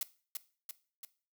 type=noise with echo; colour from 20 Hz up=blue; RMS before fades=-34 dBFS; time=0.01-0.03 s; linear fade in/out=2 ms; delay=340 ms; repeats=3; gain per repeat=-4 dB; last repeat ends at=1.05 s; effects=noise-tail reverb RT60 0.4 s tail -17 dB re dry